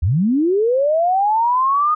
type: linear sweep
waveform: sine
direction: up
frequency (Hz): 69.2 to 1244.5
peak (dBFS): -13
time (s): 0.02-1.95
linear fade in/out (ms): 10
effects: none